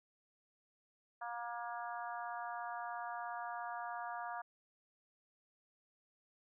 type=harmonic tone; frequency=237 Hz; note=A#3; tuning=29 cents sharp; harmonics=3 / 4 / 5 / 6 / 7; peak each=-44 / -46 / -48 / -50 / -51 dBFS; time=1.21-4.42 s; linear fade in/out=10 ms; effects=none